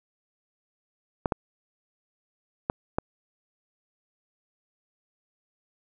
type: clicks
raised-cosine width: 1 ms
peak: -10 dBFS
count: 4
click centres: 1.258 / 1.322 / 2.699 / 2.985 s
effects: none